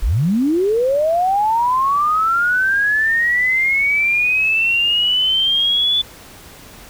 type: linear sweep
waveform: sine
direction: up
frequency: 30.48 to 3483 Hz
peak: -13 dBFS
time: 0.02-6.02 s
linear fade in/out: 10 ms
effects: pink hiss -40 dBFS RMS until 6.89 s